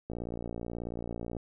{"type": "click train", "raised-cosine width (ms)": 2, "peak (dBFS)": -24, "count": 75, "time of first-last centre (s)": [0.1, 1.367], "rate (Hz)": 58.4, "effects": []}